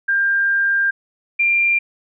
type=tone pair in turn; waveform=sine; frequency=1596 / 2384 Hz; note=G6 / D7; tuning=+31 / +25 cents; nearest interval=perfect fifth; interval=694 cents; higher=second; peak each=-14 / -13 dBFS; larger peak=second; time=0.08-0.91 / 1.39-1.79 s; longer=first; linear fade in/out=10 ms; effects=none